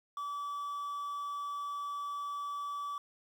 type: tone with quantisation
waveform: triangle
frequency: 1151 Hz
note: D6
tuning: 35 cents flat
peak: -34 dBFS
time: 0.17-2.98 s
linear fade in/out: 2 ms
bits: 10
effects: none